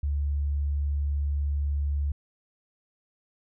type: tone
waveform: sine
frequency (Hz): 71.8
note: D2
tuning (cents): -39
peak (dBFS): -24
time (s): 0.03-2.12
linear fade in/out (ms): 5
effects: none